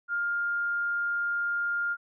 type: tone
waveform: sine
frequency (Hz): 1406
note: F6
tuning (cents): +11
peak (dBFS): -26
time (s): 0.08-1.97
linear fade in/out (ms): 50
effects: none